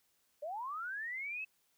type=linear sweep; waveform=sine; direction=up; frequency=560 to 2637 Hz; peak=-38 dBFS; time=0.42-1.45 s; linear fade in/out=10 ms; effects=white hiss -75 dBFS RMS until 1.77 s